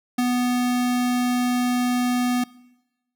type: tone with ADSR envelope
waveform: square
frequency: 246.9 Hz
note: B3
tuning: in tune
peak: -18 dBFS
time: 0.18-2.44 s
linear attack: 8 ms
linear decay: 20 ms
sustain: -2 dB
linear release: 6 ms
effects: noise-tail reverb RT60 1.0 s tail -22 dB re dry